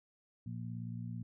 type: harmonic tone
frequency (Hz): 58.27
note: A#1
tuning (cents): 0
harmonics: 2 / 3 / 4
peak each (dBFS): -41 / -45 / -47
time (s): 0.46-1.23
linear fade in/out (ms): 5
effects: none